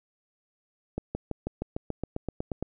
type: accelerating click train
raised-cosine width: 2 ms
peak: -17 dBFS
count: 13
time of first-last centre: 0.98-2.626 s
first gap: 170 ms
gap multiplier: 0.96
effects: none